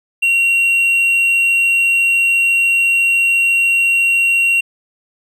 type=tone; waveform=triangle; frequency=2747 Hz; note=F7; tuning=29 cents flat; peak=-9 dBFS; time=0.22-4.61 s; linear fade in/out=10 ms; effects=none